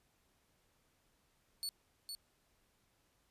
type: tone with echo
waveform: sawtooth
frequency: 4435 Hz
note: C#8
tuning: in tune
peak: -35 dBFS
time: 1.63-1.69 s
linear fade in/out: 0 ms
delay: 460 ms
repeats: 1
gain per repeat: -5 dB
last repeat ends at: 2.15 s
effects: pink hiss -75 dBFS RMS until 3.3 s + resampled to 32000 Hz